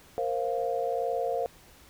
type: chord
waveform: sine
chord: Bb suspended second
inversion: none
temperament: equal with one note detuned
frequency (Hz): 466.2 / 528.1 / 698.5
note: Bb4 / C5 / F5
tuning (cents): 0 / +16 / 0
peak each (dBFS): -31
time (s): 0.18-1.46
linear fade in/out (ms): 0
effects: pink hiss -55 dBFS RMS until 1.89 s